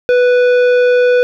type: tone with tanh clipping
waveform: sine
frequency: 493.9 Hz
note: B4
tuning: in tune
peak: -9 dBFS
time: 0.09-1.23 s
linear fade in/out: 0 ms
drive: 12 dB
effects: none